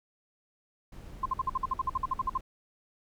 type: noise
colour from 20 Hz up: brown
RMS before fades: -44 dBFS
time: 0.92-2.41 s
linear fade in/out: 5 ms
type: tone bursts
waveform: sine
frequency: 1046.5 Hz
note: C6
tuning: in tune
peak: -25 dBFS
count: 15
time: 1.23-2.377 s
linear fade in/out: 5 ms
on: 27 ms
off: 53 ms
effects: none